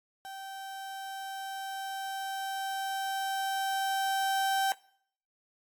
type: tone with level ramp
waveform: 35% pulse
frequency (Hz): 777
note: G5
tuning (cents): -16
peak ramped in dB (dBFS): -39 to -24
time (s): 0.25-4.72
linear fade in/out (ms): 0
effects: noise-tail reverb RT60 0.6 s tail -21 dB re dry + AAC 64 kbps